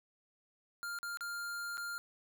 square tone with dropouts, 1400 Hz, F6, 4 cents sharp, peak -39 dBFS, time 0.83-1.98 s, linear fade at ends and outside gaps 0 ms, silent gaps 0.988-1.03 / 1.172-1.208 / 1.772-1.779 s, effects none

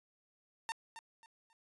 sawtooth tone with echo, 909 Hz, A#5, 44 cents flat, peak -32 dBFS, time 0.69-0.72 s, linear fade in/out 0 ms, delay 270 ms, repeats 3, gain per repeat -11 dB, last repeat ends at 1.53 s, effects resampled to 24000 Hz

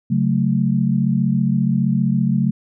sine chord, F# minor, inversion second, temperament equal, 138.59 / 185 / 220 Hz, C#3 / F#3 / A3, 0 / 0 / 0 cents, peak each -19 dBFS, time 0.1-2.51 s, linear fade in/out 10 ms, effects none

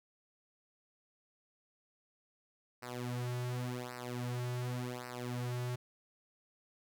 sawtooth tone with flanger, 123.47 Hz, B2, in tune, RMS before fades -39 dBFS, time 2.82-5.76 s, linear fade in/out 10 ms, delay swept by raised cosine 0.29 to 4.29 ms, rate 0.89 Hz, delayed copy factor -0.95, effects none

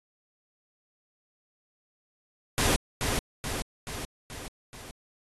pink noise with echo, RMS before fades -25 dBFS, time 2.58-2.76 s, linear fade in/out 0 ms, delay 430 ms, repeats 5, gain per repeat -4 dB, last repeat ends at 4.91 s, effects AAC 32 kbps

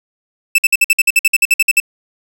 45% pulse tone bursts, 2637 Hz, E7, in tune, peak -7 dBFS, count 15, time 0.55-1.801 s, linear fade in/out 5 ms, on 33 ms, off 54 ms, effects 7-bit

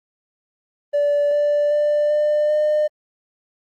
triangle tone with pitch steps, 580 / 586.1 / 592.2 / 598.4 / 604.6 Hz, D5 / D5 / D5 / D5 / D#5, -22 / -4 / +14 / +32 / -50 cents, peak -12 dBFS, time 0.93-2.88 s, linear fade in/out 20 ms, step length 390 ms, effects tanh soft clip ceiling -11 dBFS + Opus 24 kbps

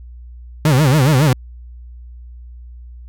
40% pulse tone with vibrato, 141.1 Hz, C#3, 31 cents sharp, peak -9 dBFS, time 0.65-1.33 s, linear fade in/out 2 ms, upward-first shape sine, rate 7.2 Hz, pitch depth 210 cents each way, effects added 60 Hz sine -33 dBFS peak until 3.08 s

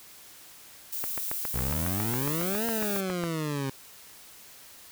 violet noise, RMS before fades -33 dBFS, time 0.92-3.01 s, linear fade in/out 10 ms
click train, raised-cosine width 0.5 ms, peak -18 dBFS, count 17, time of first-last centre 1.04-3.238 s, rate 7.28 Hz
20% pulse exponential two-way sweep, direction up then down, 58.27 to 233.3 to 132.8 Hz, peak -24 dBFS, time 1.54-3.7 s, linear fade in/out 5 ms, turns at 2.66 s
effects white hiss -50 dBFS RMS until 4.91 s

